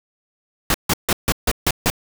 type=noise bursts; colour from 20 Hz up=pink; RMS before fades=-17 dBFS; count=7; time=0.7-1.901 s; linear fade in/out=2 ms; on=43 ms; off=150 ms; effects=none